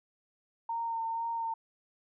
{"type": "tone with vibrato", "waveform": "sine", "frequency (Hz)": 916, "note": "A#5", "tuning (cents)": -31, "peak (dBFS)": -31, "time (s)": [0.69, 1.54], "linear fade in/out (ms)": 5, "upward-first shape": "sine", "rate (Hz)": 2.1, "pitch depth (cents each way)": 18, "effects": []}